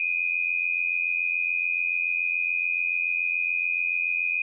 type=tone pair together; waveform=sine; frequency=2430 / 2517 Hz; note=D#7 / D#7; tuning=-42 / +19 cents; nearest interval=minor second; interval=61 cents; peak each=-26 dBFS; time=0-4.42 s; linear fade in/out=2 ms; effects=none